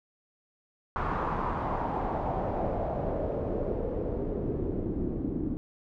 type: noise with low-pass filter sweep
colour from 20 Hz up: pink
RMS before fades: -31 dBFS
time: 0.96-5.57 s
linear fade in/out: 0 ms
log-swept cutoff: 1200 to 280 Hz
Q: 3
effects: none